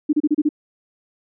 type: tone bursts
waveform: sine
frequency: 300 Hz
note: D4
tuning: 37 cents sharp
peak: -13 dBFS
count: 6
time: 0.09-0.491 s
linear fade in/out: 10 ms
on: 41 ms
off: 31 ms
effects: none